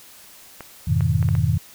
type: clicks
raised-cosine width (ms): 0.5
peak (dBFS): -19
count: 5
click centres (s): 0.607 / 1.008 / 1.227 / 1.288 / 1.352
type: chord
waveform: sine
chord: F half-diminished seventh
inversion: none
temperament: just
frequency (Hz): 87.31 / 104.77 / 125.72 / 157.15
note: F2 / Ab2 / Cb3 / Eb3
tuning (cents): 0 / +16 / +31 / +18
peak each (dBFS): -22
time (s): 0.87-1.58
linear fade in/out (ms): 10
effects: white hiss -46 dBFS RMS until 1.74 s